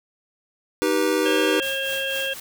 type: chord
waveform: square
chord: Eb augmented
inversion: none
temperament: just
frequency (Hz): 311.1 / 388.9 / 486.1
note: Eb4 / G4 / B4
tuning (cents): 0 / -14 / -28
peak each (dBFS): -24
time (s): 0.82-1.6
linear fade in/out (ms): 0
type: harmonic tone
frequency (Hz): 540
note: C#5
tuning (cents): -45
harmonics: 1 / 3 / 5 / 6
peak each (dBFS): -29 / -29 / -29 / -29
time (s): 1.25-2.34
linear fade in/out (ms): 10
type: noise with tremolo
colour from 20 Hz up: white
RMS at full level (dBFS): -33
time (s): 1.62-2.4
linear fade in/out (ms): 5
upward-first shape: triangle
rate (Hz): 4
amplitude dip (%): 75
effects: none